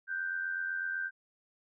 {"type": "tone pair together", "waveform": "sine", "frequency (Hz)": [1480, 1568], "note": ["F#6", "G6"], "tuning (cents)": [0, 0], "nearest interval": "minor second", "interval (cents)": 100, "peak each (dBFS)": [-40, -33], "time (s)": [0.07, 1.11], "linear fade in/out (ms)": 50, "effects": []}